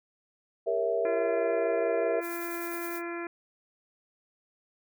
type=chord; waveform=sine; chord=G diminished seventh; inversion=none; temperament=equal with one note detuned; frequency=400 / 466.2 / 554.4 / 659.3 Hz; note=G4 / Bb4 / Db5 / Fb5; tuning=+35 / 0 / 0 / 0 cents; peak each=-33 / -29 / -35 / -29 dBFS; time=0.66-2.21 s; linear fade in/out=20 ms
type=harmonic tone; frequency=342 Hz; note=F4; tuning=36 cents flat; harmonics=1 / 2 / 3 / 4 / 5 / 6 / 7; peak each=-35 / -43 / -44 / -43 / -43 / -47 / -45 dBFS; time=1.05-3.27 s; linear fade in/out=2 ms
type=noise with tremolo; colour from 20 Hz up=violet; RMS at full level=-40 dBFS; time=2.21-3.02 s; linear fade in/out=50 ms; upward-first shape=sine; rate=9.8 Hz; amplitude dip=35%
effects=none